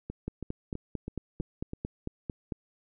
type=two click trains; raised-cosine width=3 ms; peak=-20 / -23 dBFS; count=11 / 6; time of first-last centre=0.28-2.522 / 0.1-1.734 s; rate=4.46 / 3.06 Hz; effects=none